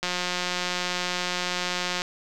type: click train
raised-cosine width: 0.2 ms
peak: -10 dBFS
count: 357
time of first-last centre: 0.03-2.019 s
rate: 179 Hz
effects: none